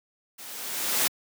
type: noise with level ramp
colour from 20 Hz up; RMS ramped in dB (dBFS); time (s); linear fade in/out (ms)
white; -43 to -22; 0.38-1.08; 10
effects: high-pass 200 Hz 12 dB/octave